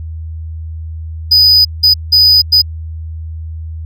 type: tone bursts at uneven times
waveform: triangle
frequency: 4978 Hz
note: D#8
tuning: in tune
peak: -3 dBFS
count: 4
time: 1.31-1.65 / 1.83-1.94 / 2.12-2.42 / 2.52-2.62 s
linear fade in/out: 10 ms
effects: added 80 Hz sine -21 dBFS peak until 3.85 s